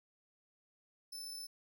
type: tone with amplitude modulation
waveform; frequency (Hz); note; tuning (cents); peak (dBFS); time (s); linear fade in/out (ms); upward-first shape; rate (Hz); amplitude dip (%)
sawtooth; 5274; E8; 0; -40; 1.12-1.47; 10; sine; 35.3; 25
effects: none